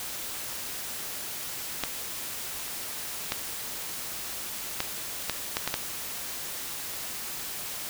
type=clicks; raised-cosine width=0.2 ms; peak=-9 dBFS; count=7; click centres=1.837 / 3.321 / 4.804 / 5.297 / 5.569 / 5.676 / 5.741 s; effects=white hiss -36 dBFS RMS until 7.89 s